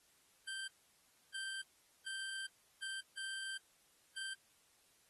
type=tone bursts at uneven times; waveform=25% pulse; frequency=1566 Hz; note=G6; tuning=2 cents flat; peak=-38 dBFS; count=6; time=0.47-0.68 / 1.34-1.62 / 2.06-2.47 / 2.82-3.01 / 3.17-3.58 / 4.16-4.34 s; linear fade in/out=10 ms; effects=white hiss -71 dBFS RMS until 5.09 s + AAC 32 kbps